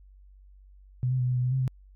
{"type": "tone with pitch steps", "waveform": "sine", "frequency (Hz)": [125.5, 129.2, 124.9, 126, 124.6, 125.9, 132.2, 129.1], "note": ["B2", "C3", "B2", "B2", "B2", "B2", "C3", "C3"], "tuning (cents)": [28, -21, 20, 35, 16, 34, 18, -23], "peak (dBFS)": -23, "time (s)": [1.03, 1.678], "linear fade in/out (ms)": 0, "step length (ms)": 81, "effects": ["added 48 Hz sine -50 dBFS peak until 1.95 s"]}